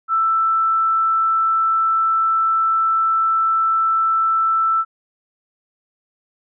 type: tone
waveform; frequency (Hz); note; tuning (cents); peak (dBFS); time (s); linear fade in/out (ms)
sine; 1326; E6; +10; -14; 0.08-4.85; 50
effects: none